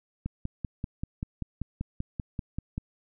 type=click train; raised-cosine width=5 ms; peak=-19 dBFS; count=14; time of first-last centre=0.26-2.779 s; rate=5.16 Hz; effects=none